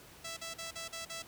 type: tone bursts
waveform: 5% pulse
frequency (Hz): 661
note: E5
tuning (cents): +5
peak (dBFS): -29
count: 6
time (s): 0.24-1.225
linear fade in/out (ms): 10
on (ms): 130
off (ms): 41
effects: pink hiss -55 dBFS RMS until 1.27 s + high-pass 60 Hz 12 dB/octave